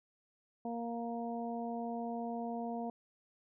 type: harmonic tone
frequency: 233.8 Hz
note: A#3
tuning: 5 cents sharp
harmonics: 1 / 2 / 3 / 4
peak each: -39 / -44 / -41 / -49 dBFS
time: 0.65-2.9 s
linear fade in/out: 2 ms
effects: none